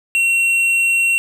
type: tone with tanh clipping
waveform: sine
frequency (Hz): 2730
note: F7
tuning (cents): -40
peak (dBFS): -14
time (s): 0.15-1.18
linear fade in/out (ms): 0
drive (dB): 8
effects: none